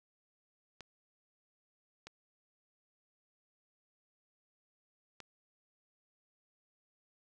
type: clicks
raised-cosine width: 0.2 ms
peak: -30 dBFS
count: 3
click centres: 0.807 / 2.07 / 5.203 s
effects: none